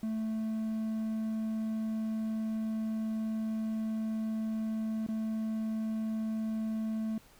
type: tone with dropouts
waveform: triangle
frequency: 220 Hz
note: A3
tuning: in tune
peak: -29 dBFS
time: 0.03-7.18 s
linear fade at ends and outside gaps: 2 ms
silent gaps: 5.065-5.087 s
effects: pink hiss -60 dBFS RMS until 7.39 s